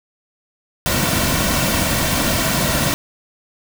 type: noise with comb filter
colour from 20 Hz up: pink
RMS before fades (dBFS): -18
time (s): 0.86-2.94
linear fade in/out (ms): 0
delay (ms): 2.4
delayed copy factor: -0.55
effects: none